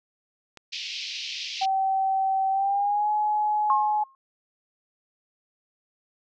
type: clicks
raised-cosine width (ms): 0.2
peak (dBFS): -26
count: 2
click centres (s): 0.573 / 1.629
type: band-pass noise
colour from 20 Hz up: pink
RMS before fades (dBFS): -34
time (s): 0.72-1.66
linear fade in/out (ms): 10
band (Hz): 2400 to 5500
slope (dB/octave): 48
type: tone with pitch glide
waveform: sine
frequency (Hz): 770 to 844.6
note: G5 to G#5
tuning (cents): -31 to +29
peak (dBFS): -21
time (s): 1.61-4.04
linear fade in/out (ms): 10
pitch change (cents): +160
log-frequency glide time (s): 2.5-3.1
type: tone with exponential decay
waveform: sine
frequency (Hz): 1073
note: C6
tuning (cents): +43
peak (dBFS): -17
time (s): 3.7-4.15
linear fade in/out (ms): 1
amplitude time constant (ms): 96
effects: none